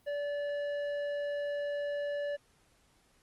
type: tone with tanh clipping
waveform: triangle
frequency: 578 Hz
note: D5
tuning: 28 cents flat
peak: -34 dBFS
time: 0.06-2.37 s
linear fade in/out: 20 ms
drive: 14 dB
effects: pink hiss -68 dBFS RMS until 3.22 s + Opus 32 kbps